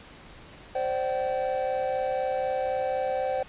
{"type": "chord", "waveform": "triangle", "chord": "C suspended second", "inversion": "none", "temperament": "equal with one note detuned", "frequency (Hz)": [523.3, 587.3, 765.2], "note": ["C5", "D5", "G5"], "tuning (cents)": [0, 0, -42], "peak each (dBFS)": [-26, -31, -28], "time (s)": [0.75, 3.43], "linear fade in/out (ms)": 5, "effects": ["pink hiss -48 dBFS RMS until 3.48 s", "resampled to 8000 Hz"]}